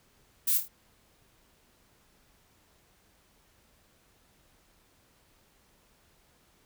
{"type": "noise with echo", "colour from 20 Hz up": "violet", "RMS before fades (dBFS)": -26, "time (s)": [0.47, 0.58], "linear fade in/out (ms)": 10, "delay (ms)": 26, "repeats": 4, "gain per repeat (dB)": -6, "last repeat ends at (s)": 0.684, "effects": ["pink hiss -65 dBFS RMS until 6.65 s"]}